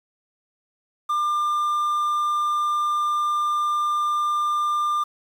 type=tone with quantisation; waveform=triangle; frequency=1197 Hz; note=D6; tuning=33 cents sharp; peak=-18 dBFS; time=1.09-5.04 s; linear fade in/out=10 ms; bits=8; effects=none